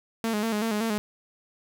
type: tone with vibrato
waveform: sawtooth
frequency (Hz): 217.9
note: A3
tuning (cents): -17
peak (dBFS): -21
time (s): 0.24-0.98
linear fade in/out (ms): 0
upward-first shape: square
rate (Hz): 5.3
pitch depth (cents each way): 68
effects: none